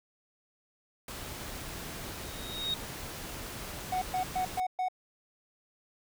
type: noise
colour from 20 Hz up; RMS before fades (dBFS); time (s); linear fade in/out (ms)
pink; -41; 1.08-4.6; 2
type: tone with exponential growth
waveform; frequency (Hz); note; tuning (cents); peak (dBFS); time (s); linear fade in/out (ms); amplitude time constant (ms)
sine; 3751; A#7; +10; -27; 2.09-2.74; 2; 140
type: tone bursts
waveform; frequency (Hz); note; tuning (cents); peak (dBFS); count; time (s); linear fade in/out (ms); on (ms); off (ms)
triangle; 740; F#5; 0; -26; 5; 3.92-4.885; 5; 97; 120
effects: none